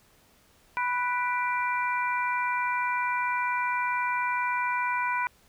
harmonic tone with a mistuned harmonic, 493.9 Hz, B4, in tune, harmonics 2 / 3 / 4 / 5, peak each -27 / -32 / -36 / -33 dBFS, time 0.77-5.27 s, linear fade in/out 0 ms, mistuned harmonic 5, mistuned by -73 cents, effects pink hiss -61 dBFS RMS until 5.48 s

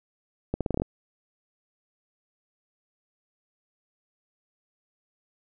accelerating click train, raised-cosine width 2 ms, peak -13 dBFS, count 8, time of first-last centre 0.54-0.819 s, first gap 67 ms, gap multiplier 0.82, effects none

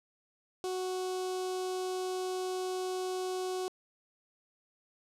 sawtooth tone with notch filter, 370 Hz, F#4, in tune, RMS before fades -35 dBFS, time 0.64-3.68 s, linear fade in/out 0 ms, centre 1900 Hz, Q 0.77, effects low-pass 10000 Hz 12 dB/octave

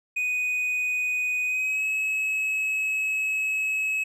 triangle tone with pitch glide, 2489 to 2572 Hz, D#7 to E7, 0 to -43 cents, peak -22 dBFS, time 0.16-4.04 s, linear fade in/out 10 ms, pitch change +57 cents, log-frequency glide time 1.45-1.85 s, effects none

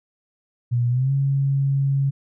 sine tone with pitch glide, 120.7 to 137.85 Hz, B2 to C#3, -39 to -9 cents, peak -17 dBFS, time 0.71-2.11 s, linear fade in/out 20 ms, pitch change +230 cents, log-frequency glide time 0.89-1.12 s, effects none

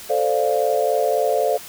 sine chord, D minor seventh, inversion second, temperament equal, 440 / 523.3 / 587.3 / 698.5 Hz, A4 / C5 / D5 / F5, 0 / 0 / 0 / 0 cents, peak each -22 dBFS, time 0.09-1.58 s, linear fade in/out 20 ms, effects white hiss -38 dBFS RMS until 1.68 s

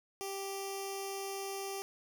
10% pulse tone with notch filter, 392 Hz, G4, in tune, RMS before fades -40 dBFS, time 0.21-1.82 s, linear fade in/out 0 ms, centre 1600 Hz, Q 0.58, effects none

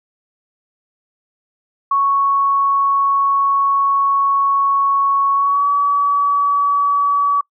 sine tone with pitch glide, 1108.7 to 1140.5 Hz, C#6 to C#6, 0 to +49 cents, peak -12 dBFS, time 1.91-7.41 s, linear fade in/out 5 ms, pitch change +49 cents, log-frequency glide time 5.34-5.68 s, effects noise-tail reverb RT60 0.1 s tail -26 dB re dry

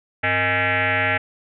sine tone with frequency modulation, 100.9 Hz, G#2, 49 cents flat, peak -17 dBFS, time 0.23-1.18 s, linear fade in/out 10 ms, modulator 363 Hz, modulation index 6.5, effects none

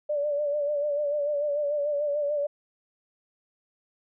sine tone with vibrato, 584 Hz, D5, 10 cents flat, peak -24 dBFS, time 0.09-2.47 s, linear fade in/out 10 ms, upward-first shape sine, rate 6.8 Hz, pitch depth 48 cents each way, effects none

